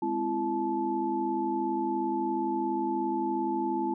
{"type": "tone cluster", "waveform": "sine", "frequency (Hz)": [207, 258.9, 336, 868], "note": ["G#3", "C4", "E4", "A5"], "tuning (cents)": [-5, -18, 33, -24], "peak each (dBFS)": [-37, -34, -30, -31], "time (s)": [0.02, 3.94], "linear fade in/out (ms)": 5, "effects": []}